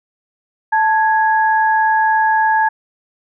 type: tone pair together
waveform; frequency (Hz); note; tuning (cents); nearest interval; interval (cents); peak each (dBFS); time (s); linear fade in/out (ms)
sine; 878.2 / 1661.2; A5 / G#6; -4 / 0; major seventh; 1104; -12 / -17; 0.72-2.69; 10
effects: none